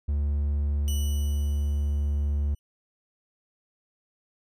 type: tone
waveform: triangle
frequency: 72.3 Hz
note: D2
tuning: 27 cents flat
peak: -21 dBFS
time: 0.08-2.55 s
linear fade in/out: 10 ms
type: tone with exponential decay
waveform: 15% pulse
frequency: 2960 Hz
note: F#7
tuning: in tune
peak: -27 dBFS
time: 0.88-2.59 s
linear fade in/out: 0 ms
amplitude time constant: 370 ms
effects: none